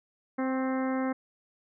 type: harmonic tone with a mistuned harmonic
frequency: 261.6 Hz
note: C4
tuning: in tune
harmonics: 1 / 2 / 3 / 4 / 5 / 6 / 7 / 8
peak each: -28 / -34 / -38 / -40 / -42 / -44 / -45 / -46 dBFS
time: 0.38-1.13 s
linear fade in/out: 10 ms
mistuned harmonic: 4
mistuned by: +20 cents
effects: none